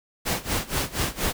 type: noise with tremolo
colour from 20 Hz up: pink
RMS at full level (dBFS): -24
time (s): 0.25-1.33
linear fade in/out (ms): 20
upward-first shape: sine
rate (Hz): 4.2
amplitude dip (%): 90
effects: none